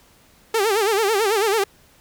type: tone with vibrato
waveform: sawtooth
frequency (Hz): 421.1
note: G#4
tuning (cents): +24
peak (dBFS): -13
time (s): 0.54-1.64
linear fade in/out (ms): 5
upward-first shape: sine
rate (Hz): 9.1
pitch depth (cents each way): 150
effects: pink hiss -54 dBFS RMS until 2 s